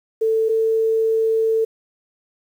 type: tone pair in turn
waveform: sine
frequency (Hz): 444.3 / 446.1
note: A4 / A4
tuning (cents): +17 / +24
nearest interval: unison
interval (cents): 7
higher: second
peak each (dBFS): -15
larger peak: neither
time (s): 0.21-0.49 / 0.49-1.65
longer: second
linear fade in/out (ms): 10
effects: 8-bit